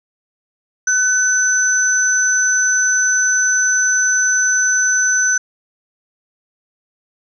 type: tone pair together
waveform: sine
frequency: 1510 / 6040 Hz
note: F#6 / F#8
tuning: +35 / +35 cents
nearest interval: 2 octaves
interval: 2400 cents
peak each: -15 dBFS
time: 0.87-5.38 s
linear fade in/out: 5 ms
effects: none